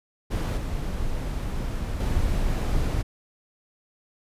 brown noise with level steps, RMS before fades -24 / -28 / -24 dBFS, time 0.3-3.03 s, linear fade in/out 20 ms, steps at 0.57 / 2 s, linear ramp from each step 5 ms, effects resampled to 32000 Hz

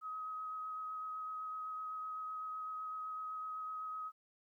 sine tone with vibrato, 1267 Hz, D#6, 31 cents sharp, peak -40 dBFS, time 0.01-4.12 s, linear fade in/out 50 ms, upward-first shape triangle, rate 7.9 Hz, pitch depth 13 cents each way, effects 13-bit

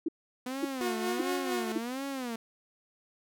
sine tone bursts, 324.2 Hz, E4, 29 cents flat, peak -26 dBFS, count 4, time 0.06-1.78 s, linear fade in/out 5 ms, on 25 ms, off 540 ms
sawtooth tone with vibrato, 246.9 Hz, B3, in tune, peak -30 dBFS, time 0.46-2.36 s, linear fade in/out 5 ms, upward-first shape sine, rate 1.4 Hz, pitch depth 200 cents each way
sawtooth tone with tremolo, 361.8 Hz, F#4, 39 cents flat, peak -25 dBFS, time 0.81-1.72 s, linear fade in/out 0 ms, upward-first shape triangle, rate 4.4 Hz, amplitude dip 60%
effects none

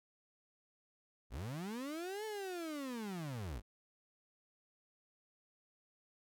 35% pulse linear two-way sweep, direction up then down, 44.89 to 440.9 to 44.89 Hz, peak -39 dBFS, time 1.3-3.62 s, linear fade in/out 50 ms, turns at 2.25 s, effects none

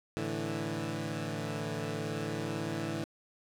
15% pulse chord, A suspended fourth, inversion none, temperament equal, 110 / 146.83 / 164.81 Hz, A2 / D3 / E3, 0 / 0 / 0 cents, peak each -32 dBFS, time 0.17-3.04 s, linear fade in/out 0 ms, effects low-pass 9000 Hz 12 dB/octave + 9-bit

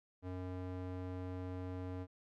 square tone with band-pass filter, 91.5 Hz, F#2, 19 cents flat, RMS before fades -43 dBFS, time 0.22-2.07 s, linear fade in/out 50 ms, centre 340 Hz, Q 0.55, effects none

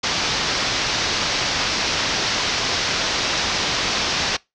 white low-pass noise, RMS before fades -22 dBFS, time 0.03-4.37 s, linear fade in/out 10 ms, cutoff 5900 Hz, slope 48 dB/octave, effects noise-tail reverb RT60 0.2 s tail -23 dB re dry

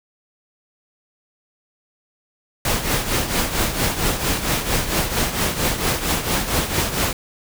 pink noise with tremolo, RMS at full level -18 dBFS, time 2.65-7.13 s, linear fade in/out 2 ms, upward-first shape triangle, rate 4.4 Hz, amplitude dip 70%, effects none

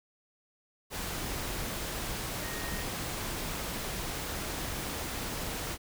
sine tone in noise, 1864.7 Hz, A#6, in tune, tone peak -43 dBFS, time 2.41-2.85 s, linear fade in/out 50 ms, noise pink, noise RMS -36 dBFS, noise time 0.9-5.78 s, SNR -10 dB, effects none

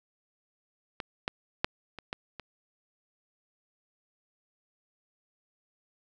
clicks, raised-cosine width 0.3 ms, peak -18 / -13 / -8 / -25 / -17 / -24 dBFS, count 6, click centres 1.002 / 1.279 / 1.645 / 1.987 / 2.129 / 2.397 s, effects none

